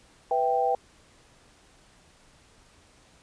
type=chord; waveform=sine; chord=E minor; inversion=second; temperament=equal; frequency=493.9 / 659.3 / 784 Hz; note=B4 / E5 / G5; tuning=0 / 0 / 0 cents; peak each=-27 / -29 / -24 dBFS; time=0.31-0.75 s; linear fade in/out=2 ms; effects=pink hiss -58 dBFS RMS until 3.22 s + resampled to 22050 Hz

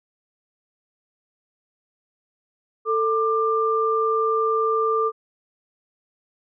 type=tone pair together; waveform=sine; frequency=444.4 / 1189.8 Hz; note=A4 / D6; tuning=+17 / +22 cents; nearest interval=octave + perfect fourth; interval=1705 cents; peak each=-21 dBFS; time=2.85-5.12 s; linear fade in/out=50 ms; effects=none

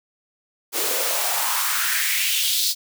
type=noise with high-pass filter sweep; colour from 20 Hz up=white; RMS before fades=-22 dBFS; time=0.72-2.75 s; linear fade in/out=50 ms; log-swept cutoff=350 to 4600 Hz; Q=3.1; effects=none

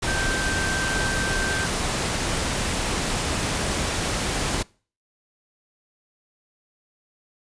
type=tone in noise; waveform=sine; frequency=1560 Hz; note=G6; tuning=9 cents flat; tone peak=-26 dBFS; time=0.07-1.66 s; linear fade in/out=10 ms; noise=pink; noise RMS=-25 dBFS; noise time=0.02-4.63 s; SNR=-4 dB; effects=noise-tail reverb RT60 0.4 s tail -24 dB re dry + resampled to 22050 Hz

